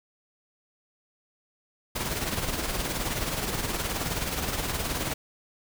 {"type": "noise with tremolo", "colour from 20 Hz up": "pink", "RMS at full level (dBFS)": -28, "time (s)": [1.95, 5.14], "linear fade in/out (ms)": 10, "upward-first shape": "sine", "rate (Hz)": 19, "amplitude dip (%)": 50, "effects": []}